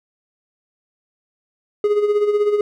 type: tone with tremolo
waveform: triangle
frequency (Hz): 415.3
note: G#4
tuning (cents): 0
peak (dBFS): -10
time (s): 1.84-2.61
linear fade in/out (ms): 2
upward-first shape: sine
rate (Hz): 16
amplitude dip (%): 60
effects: none